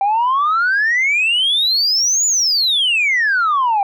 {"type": "exponential two-way sweep", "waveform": "sine", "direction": "up then down", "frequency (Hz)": [776, 7040, 776], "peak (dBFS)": -11, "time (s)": [0.01, 3.83], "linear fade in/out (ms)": 2, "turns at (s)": 2.26, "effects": ["tanh soft clip ceiling -10 dBFS"]}